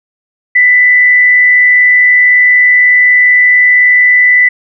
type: tone with frequency modulation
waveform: sine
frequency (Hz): 1989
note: B6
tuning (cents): +12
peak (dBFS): -3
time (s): 0.55-4.49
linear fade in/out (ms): 10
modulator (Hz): 78.6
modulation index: 0.4
effects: none